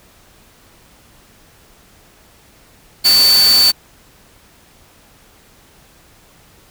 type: tone in noise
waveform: sine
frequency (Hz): 4500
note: C#8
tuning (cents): +25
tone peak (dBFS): -8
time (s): 3.04-3.72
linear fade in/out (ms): 20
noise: white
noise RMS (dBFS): -18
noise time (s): 3.04-3.72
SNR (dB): +7
effects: pink hiss -48 dBFS RMS until 6.7 s

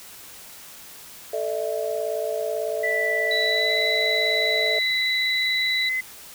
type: chord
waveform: sine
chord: A suspended fourth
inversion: none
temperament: equal with one note detuned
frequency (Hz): 440 / 601.1 / 659.3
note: A4 / D5 / E5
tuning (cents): 0 / +40 / 0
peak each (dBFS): -28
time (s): 1.33-4.79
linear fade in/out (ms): 5
type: tone with pitch glide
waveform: sine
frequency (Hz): 1975.5 to 2039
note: B6 to C7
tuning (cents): 0 to -45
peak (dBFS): -22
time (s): 2.83-6.01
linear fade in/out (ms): 10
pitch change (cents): +55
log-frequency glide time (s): 3.43-3.8
type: tone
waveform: sine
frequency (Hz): 3943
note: B7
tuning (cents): -4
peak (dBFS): -23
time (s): 3.31-5.89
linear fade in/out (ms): 2
effects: tanh soft clip ceiling -10 dBFS + white hiss -43 dBFS RMS until 6.34 s

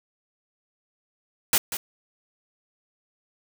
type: noise with echo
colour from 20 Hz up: white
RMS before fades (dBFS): -19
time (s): 1.53-1.58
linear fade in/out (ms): 2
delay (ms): 190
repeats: 1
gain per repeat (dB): -11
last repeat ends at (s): 1.77
effects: none

